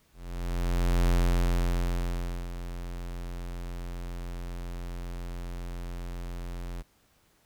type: tone with ADSR envelope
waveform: square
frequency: 43.65 Hz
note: F1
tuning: in tune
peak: -21 dBFS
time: 0.13-6.83 s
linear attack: 950 ms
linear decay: 1400 ms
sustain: -14 dB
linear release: 24 ms
effects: pink hiss -66 dBFS RMS until 7.45 s